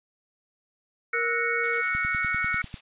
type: chord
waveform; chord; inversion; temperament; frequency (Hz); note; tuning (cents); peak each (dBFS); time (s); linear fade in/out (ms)
sine; F# dominant seventh; third; equal with one note detuned; 1318.5 / 1463 / 1864.7 / 2217; E6 / F#6 / A#6 / C#7; 0 / -20 / 0 / 0; -33 / -29 / -33 / -27; 1.13-2.62; 5
type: tone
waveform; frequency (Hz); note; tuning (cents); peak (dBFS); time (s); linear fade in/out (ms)
sine; 467.9; A#4; +6; -30; 1.13-1.82; 20
type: noise with tremolo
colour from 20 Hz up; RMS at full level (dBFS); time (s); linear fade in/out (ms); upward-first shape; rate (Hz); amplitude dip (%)
blue; -36; 1.63-2.81; 10; square; 10; 45
type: click train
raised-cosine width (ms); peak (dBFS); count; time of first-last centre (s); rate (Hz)
5; -24; 9; 1.95-2.742; 10.1
effects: resampled to 8000 Hz